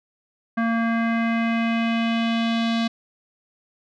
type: tone with low-pass filter sweep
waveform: square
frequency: 229.3 Hz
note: A#3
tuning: 28 cents flat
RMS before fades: -22 dBFS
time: 0.57-2.88 s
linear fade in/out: 10 ms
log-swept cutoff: 1600 to 4000 Hz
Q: 2.6
effects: none